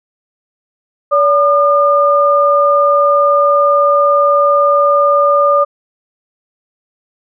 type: tone pair together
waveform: sine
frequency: 573 / 1209.2 Hz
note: D5 / D#6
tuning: -43 / -50 cents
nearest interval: octave + minor second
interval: 1293 cents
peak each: -10 dBFS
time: 1.11-5.65 s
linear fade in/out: 20 ms
effects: none